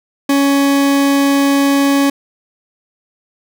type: tone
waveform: 40% pulse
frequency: 278.9 Hz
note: C#4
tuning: 11 cents sharp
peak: -9 dBFS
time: 0.29-2.1 s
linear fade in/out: 5 ms
effects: none